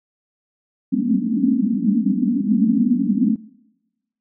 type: band-pass noise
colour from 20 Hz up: white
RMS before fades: -18 dBFS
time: 0.92-3.36 s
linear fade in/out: 10 ms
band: 190 to 280 Hz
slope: 96 dB/octave
effects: noise-tail reverb RT60 1.0 s tail -23 dB re dry